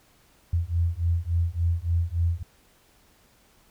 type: beating tone pair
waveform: sine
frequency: 83.3 / 86.8 Hz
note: E2 / F2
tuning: +19 / -10 cents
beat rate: 3.5 Hz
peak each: -25 dBFS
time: 0.53-2.43 s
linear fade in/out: 5 ms
effects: pink hiss -60 dBFS RMS until 3.7 s